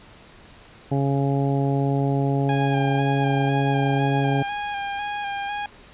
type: harmonic tone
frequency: 138.59 Hz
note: C#3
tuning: in tune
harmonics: 1 / 2 / 3 / 4 / 5 / 6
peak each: -21 / -25 / -28 / -33 / -31 / -33 dBFS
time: 0.91-4.43 s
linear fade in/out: 10 ms
type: tone with vibrato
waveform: sawtooth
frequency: 813 Hz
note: G#5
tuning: 37 cents flat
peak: -22 dBFS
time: 2.49-5.66 s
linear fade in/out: 2 ms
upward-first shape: square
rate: 2 Hz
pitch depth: 22 cents each way
effects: pink hiss -48 dBFS RMS until 5.93 s + resampled to 8000 Hz